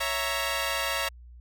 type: chord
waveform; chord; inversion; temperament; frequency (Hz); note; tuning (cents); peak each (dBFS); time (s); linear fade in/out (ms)
10% pulse; A# diminished; first; equal; 554.4 / 659.3 / 932.3; C#5 / E5 / A#5; 0 / 0 / 0; -23; 0-1.09; 10
effects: added 60 Hz sine -45 dBFS peak until 1.4 s